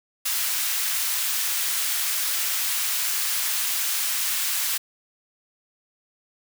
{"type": "high-pass noise", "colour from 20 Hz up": "white", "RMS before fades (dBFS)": -25, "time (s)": [0.25, 4.78], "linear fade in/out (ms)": 10, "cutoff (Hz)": 1300, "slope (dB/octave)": 12, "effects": []}